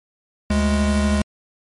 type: tone pair together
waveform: square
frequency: 73.43 / 207.7 Hz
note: D2 / G#3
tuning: 0 / 0 cents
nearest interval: octave + tritone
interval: 1800 cents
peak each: -20 / -19 dBFS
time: 0.5-1.22 s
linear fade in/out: 5 ms
effects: MP3 48 kbps